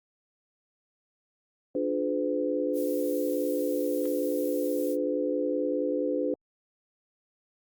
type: chord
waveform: sine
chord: D diminished seventh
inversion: none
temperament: just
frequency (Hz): 293.7 / 352.4 / 422.9 / 507.5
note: D4 / F4 / Ab4 / Cb5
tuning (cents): 0 / +16 / +31 / +47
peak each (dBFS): -30 / -34 / -33 / -29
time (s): 1.75-6.34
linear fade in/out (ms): 2
type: noise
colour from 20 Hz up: violet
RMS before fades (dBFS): -43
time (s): 2.73-4.97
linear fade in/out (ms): 50
type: clicks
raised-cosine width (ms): 0.3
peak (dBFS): -34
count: 2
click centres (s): 4.054 / 4.057
effects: Opus 32 kbps